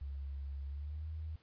sine tone with pitch glide, 69.3 to 78.69 Hz, C#2 to D#2, 0 to +20 cents, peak -39 dBFS, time 0.01-1.36 s, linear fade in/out 5 ms, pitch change +220 cents, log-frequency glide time 0.67-1.08 s, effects pink hiss -70 dBFS RMS until 1.42 s + resampled to 11025 Hz

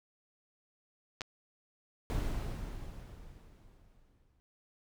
clicks, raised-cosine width 0.2 ms, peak -21 dBFS, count 2, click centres 1.209 / 1.217 s
brown noise with exponential decay, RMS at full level -31 dBFS, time 2.1-4.4 s, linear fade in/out 0 ms, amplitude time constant 500 ms
effects none

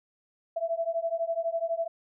sine beating tone pair, 659.3 / 671.3 Hz, E5 / E5, 0 / +31 cents, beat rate 12 Hz, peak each -30 dBFS, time 0.56-1.88 s, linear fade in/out 10 ms, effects none

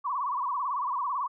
sine tone with vibrato, 1060 Hz, C6, 22 cents sharp, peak -27 dBFS, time 0.04-1.28 s, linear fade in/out 20 ms, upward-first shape sine, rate 18 Hz, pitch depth 160 cents each way, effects none

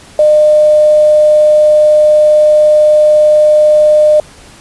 sine tone with quantisation, 606 Hz, D#5, 46 cents flat, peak -3 dBFS, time 0.19-4.2 s, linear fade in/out 2 ms, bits 5, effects pink hiss -37 dBFS RMS until 4.6 s + resampled to 24000 Hz

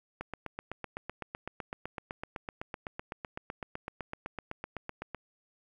click train, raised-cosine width 0.5 ms, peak -22 dBFS, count 40, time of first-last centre 0.21-5.147 s, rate 7.9 Hz, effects 10-bit

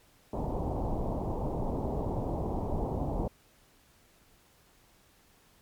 pink low-pass noise, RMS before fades -32 dBFS, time 0.33-3.28 s, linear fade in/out 5 ms, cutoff 930 Hz, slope 48 dB/octave, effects pink hiss -63 dBFS RMS until 5.61 s + MP3 96 kbps

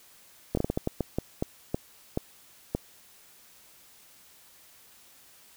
slowing click train, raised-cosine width 2 ms, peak -13 dBFS, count 13, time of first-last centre 0.55-2.75 s, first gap 23 ms, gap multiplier 1.34, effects white hiss -56 dBFS RMS until 5.56 s

